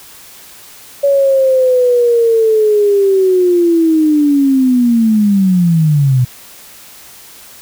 sine linear sweep, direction down, 565 to 122.3 Hz, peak -7 dBFS, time 1.03-6.25 s, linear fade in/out 10 ms, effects white hiss -37 dBFS RMS until 7.61 s

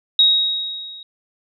sine tone with level ramp, 3786 Hz, A#7, 26 cents sharp, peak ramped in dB -8 to -35 dBFS, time 0.19-1.03 s, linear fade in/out 2 ms, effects none

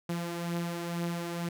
sawtooth beating tone pair, 170.8 / 172.9 Hz, F3 / F3, -38 / -17 cents, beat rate 2.1 Hz, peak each -29 / -35 dBFS, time 0.09-1.49 s, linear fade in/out 5 ms, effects none

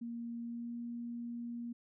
sine tone with pitch glide, 234.4 to 236.8 Hz, A#3 to A#3, +10 to +27 cents, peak -39 dBFS, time 0.01-1.73 s, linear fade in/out 10 ms, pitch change +17 cents, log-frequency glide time 0.41-0.74 s, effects none

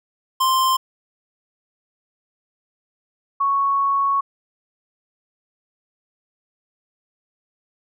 square / sine tone pair in turn, 1046.5 / 1108.7 Hz, C6 / C#6, 0 / 0 cents, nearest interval minor second, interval 100 cents, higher second, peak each -16 dBFS, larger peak neither, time 0.4-0.77 / 3.4-4.21 s, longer second, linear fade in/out 10 ms, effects none

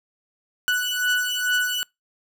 30% pulse beating tone pair, 1480 / 1482.3 Hz, F#6 / F#6, 0 / +3 cents, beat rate 2.3 Hz, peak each -21 dBFS, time 0.68-1.83 s, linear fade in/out 0 ms, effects noise-tail reverb RT60 0.2 s tail -26 dB re dry

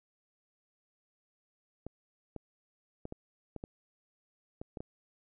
clicks, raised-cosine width 2 ms, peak -27 dBFS, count 9, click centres 1.866 / 2.363 / 3.054 / 3.124 / 3.563 / 3.639 / 4.615 / 4.772 / 4.805 s, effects none

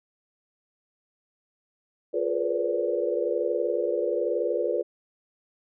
sine tone cluster, 352.2 / 423.5 / 482 / 503 / 575 Hz, F4 / G#4 / B4 / B4 / D5, +15 / +34 / -42 / +32 / -37 cents, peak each -30 dBFS, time 2.13-4.83 s, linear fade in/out 20 ms, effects none

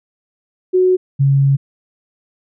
sine tone pair in turn, 368.6 / 138.07 Hz, F#4 / C#3, -7 / -7 cents, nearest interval octave + perfect fourth, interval 1700 cents, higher first, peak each -9 dBFS, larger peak neither, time 0.73-0.97 / 1.19-1.57 s, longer second, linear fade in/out 20 ms, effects none

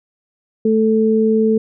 sine tone pair together, 219.1 / 440 Hz, A3 / A4, -7 / 0 cents, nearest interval octave, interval 1207 cents, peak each -14 dBFS, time 0.65-1.58 s, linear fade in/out 5 ms, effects none

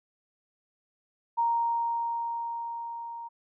sine tone with level ramp, 932.3 Hz, A#5, in tune, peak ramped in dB -22 to -37 dBFS, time 1.37-3.29 s, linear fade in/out 20 ms, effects none

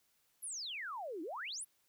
sine exponential two-way sweep, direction down then up, 11840 to 299.4 to 11840 Hz, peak -40 dBFS, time 0.42-1.65 s, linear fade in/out 20 ms, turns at 1.22 s, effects white hiss -75 dBFS RMS until 1.88 s

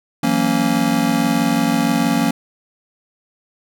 square chord, F# dominant seventh, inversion third, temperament just, 166.5 / 185 / 231.2 / 277.5 Hz, E3 / F#3 / A#3 / C#4, +18 / 0 / -14 / +2 cents, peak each -24 / -24 / -19 / -20 dBFS, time 0.23-2.31 s, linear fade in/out 5 ms, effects none

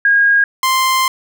sine / sawtooth tone pair in turn, 1632 / 1046.1 Hz, G#6 / C6, -31 / -1 cents, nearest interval minor sixth, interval 770 cents, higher first, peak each -8 dBFS, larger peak neither, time 0.05-0.44 / 0.63-1.08 s, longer second, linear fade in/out 2 ms, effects none

